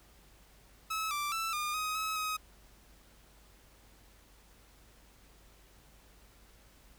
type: tone with pitch steps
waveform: sawtooth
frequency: 1295 / 1174 / 1326 / 1211 / 1257 / 1284 / 1263 Hz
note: E6 / D6 / E6 / D#6 / D#6 / E6 / D#6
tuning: -31 / -1 / +10 / -47 / +17 / -46 / +26 cents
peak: -29 dBFS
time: 0.9-2.37 s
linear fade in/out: 10 ms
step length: 210 ms
effects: added 50 Hz sine -61 dBFS peak until 6.98 s + pink hiss -62 dBFS RMS until 6.98 s